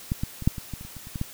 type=clicks; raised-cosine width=5 ms; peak=-12 / -14 / -22 / -6 / -21 / -20 / -28 / -29 / -28 / -29 / -19 / -14 dBFS; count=12; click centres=0.119 / 0.235 / 0.423 / 0.475 / 0.582 / 0.737 / 0.811 / 0.85 / 0.967 / 1.071 / 1.158 / 1.214 s; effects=white hiss -44 dBFS RMS until 1.33 s